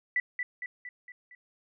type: tone with echo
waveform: sine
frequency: 1975.5 Hz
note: B6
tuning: in tune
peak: -24 dBFS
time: 0.16-0.2 s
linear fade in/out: 2 ms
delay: 230 ms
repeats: 5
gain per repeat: -5 dB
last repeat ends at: 1.35 s
effects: none